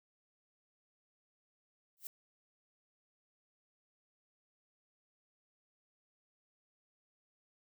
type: noise with exponential growth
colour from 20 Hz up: violet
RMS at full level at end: -39 dBFS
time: 1.97-2.07 s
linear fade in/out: 1 ms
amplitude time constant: 20 ms
effects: none